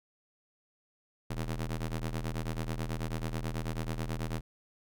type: ring-modulated tone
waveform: sawtooth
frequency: 80 Hz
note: D#2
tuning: 49 cents sharp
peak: -26 dBFS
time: 1.3-4.41 s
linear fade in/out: 10 ms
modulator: 44.6 Hz
effects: none